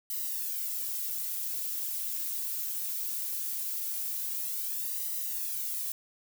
violet noise with flanger, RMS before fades -34 dBFS, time 0.1-5.92 s, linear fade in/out 2 ms, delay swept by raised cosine 1 to 4.5 ms, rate 0.2 Hz, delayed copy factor +0.8, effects none

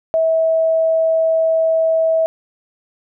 sine tone, 648 Hz, E5, 30 cents flat, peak -12 dBFS, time 0.14-2.26 s, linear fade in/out 0 ms, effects none

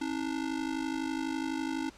square ring-modulated tone, 294.3 Hz, D4, 4 cents sharp, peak -29 dBFS, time 0.01-1.9 s, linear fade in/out 5 ms, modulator 26 Hz, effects pink hiss -55 dBFS RMS until 1.97 s + low-pass 7000 Hz 12 dB/octave

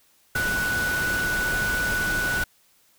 sine tone in noise, 1480 Hz, F#6, in tune, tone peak -23 dBFS, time 0.35-2.44 s, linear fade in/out 5 ms, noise pink, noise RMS -30 dBFS, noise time 0.35-2.44 s, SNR +4 dB, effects white hiss -61 dBFS RMS until 2.98 s

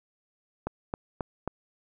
click train, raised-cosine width 1 ms, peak -16 dBFS, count 4, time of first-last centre 0.67-1.476 s, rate 3.72 Hz, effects none

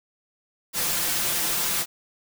white noise with comb filter, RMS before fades -25 dBFS, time 0.73-1.86 s, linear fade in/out 50 ms, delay 5.8 ms, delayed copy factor +0.6, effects none

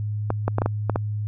clicks, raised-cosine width 1 ms, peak -8 dBFS, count 7, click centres 0.304 / 0.48 / 0.584 / 0.619 / 0.66 / 0.897 / 0.959 s, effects added 105 Hz sine -24 dBFS peak until 1.27 s

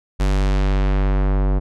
square tone with low-pass filter sweep, 48.43 Hz, G1, 20 cents flat, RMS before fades -17 dBFS, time 0.19-1.6 s, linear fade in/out 20 ms, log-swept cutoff 9400 to 900 Hz, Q 0.71, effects none

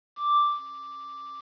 triangle tone with ADSR envelope, 1174.7 Hz, D6, in tune, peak -15 dBFS, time 0.16-1.41 s, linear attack 210 ms, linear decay 230 ms, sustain -20 dB, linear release 11 ms, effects resampled to 11025 Hz + 9-bit

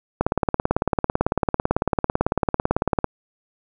click train, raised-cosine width 1 ms, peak -4 dBFS, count 52, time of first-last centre 0.21-3.043 s, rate 18 Hz, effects none

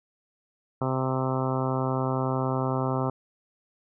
harmonic tone, 130.81 Hz, C3, in tune, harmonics 1 / 2 / 3 / 4 / 5 / 6 / 7 / 8 / 9 / 10, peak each -28 / -31 / -33 / -34 / -35 / -36 / -36 / -37 / -38 / -38 dBFS, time 0.81-3.1 s, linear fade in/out 5 ms, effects none

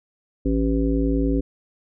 harmonic tone, 55 Hz, A1, in tune, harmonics 1 / 3 / 5 / 7 / 9, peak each -22 / -29 / -21 / -28 / -30 dBFS, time 0.45-1.41 s, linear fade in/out 10 ms, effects none

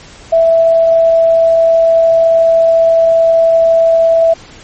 sine tone, 659.3 Hz, E5, in tune, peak -5 dBFS, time 0.32-4.34 s, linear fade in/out 10 ms, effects pink hiss -36 dBFS RMS until 4.63 s + MP3 32 kbps

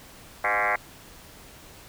sine tone with frequency modulation, 1370 Hz, F6, 34 cents flat, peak -21 dBFS, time 0.44-0.76 s, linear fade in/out 5 ms, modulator 108 Hz, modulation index 7.3, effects pink hiss -48 dBFS RMS until 1.88 s

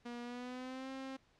sawtooth tone with pitch glide, 239.8 to 266.1 Hz, A#3 to C4, +49 to +29 cents, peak -39 dBFS, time 0.05-1.17 s, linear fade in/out 10 ms, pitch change +180 cents, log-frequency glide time 0.22-0.9 s, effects pink hiss -71 dBFS RMS until 1.39 s + low-pass 5000 Hz 12 dB/octave

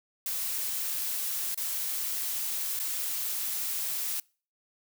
blue noise with dropouts, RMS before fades -32 dBFS, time 0.26-4.2 s, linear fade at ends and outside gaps 2 ms, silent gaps 1.546-1.575 / 2.792-2.798 s, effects noise-tail reverb RT60 0.4 s tail -26 dB re dry

